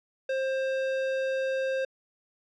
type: tone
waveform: square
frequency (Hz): 530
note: C5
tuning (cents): +22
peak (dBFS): -27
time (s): 0.29-1.85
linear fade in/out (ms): 5
effects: low-pass 3000 Hz 12 dB/octave